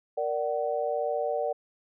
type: chord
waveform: sine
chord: Bb augmented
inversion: none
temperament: equal with one note detuned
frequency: 466.2 / 587.3 / 752.5 Hz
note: Bb4 / D5 / F#5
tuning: 0 / 0 / +29 cents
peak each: -31 / -29 / -32 dBFS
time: 0.17-1.53 s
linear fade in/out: 10 ms
effects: none